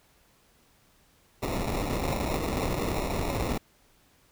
pink noise with sample-and-hold, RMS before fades -29 dBFS, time 1.42-3.58 s, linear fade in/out 10 ms, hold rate 1575 Hz, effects pink hiss -63 dBFS RMS until 4.31 s

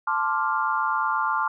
sine chord, D minor seventh, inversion second, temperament equal, 880 / 1046.5 / 1174.7 / 1396.9 Hz, A5 / C6 / D6 / F6, 0 / 0 / 0 / 0 cents, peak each -27 dBFS, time 0.07-1.48 s, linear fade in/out 5 ms, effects none

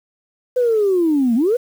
sine linear two-way sweep, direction down then up, 510 to 220 to 510 Hz, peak -12 dBFS, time 0.56-1.57 s, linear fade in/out 10 ms, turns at 1.35 s, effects tanh soft clip ceiling -8 dBFS + 7-bit

